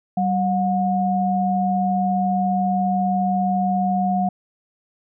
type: tone pair together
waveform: sine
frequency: 191.5 / 723 Hz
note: G3 / F#5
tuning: -40 / -40 cents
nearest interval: octave + major seventh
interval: 2300 cents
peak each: -20 dBFS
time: 0.17-4.29 s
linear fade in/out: 5 ms
effects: none